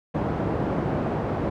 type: band-pass noise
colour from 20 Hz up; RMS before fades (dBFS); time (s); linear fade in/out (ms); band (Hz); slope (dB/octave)
pink; -26; 0.14-1.5; 10; 100 to 800; 12
effects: none